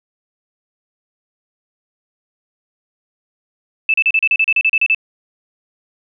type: tone bursts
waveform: sine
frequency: 2632 Hz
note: E7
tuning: 3 cents flat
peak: -10 dBFS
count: 13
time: 3.89-4.947 s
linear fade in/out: 2 ms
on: 49 ms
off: 35 ms
effects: none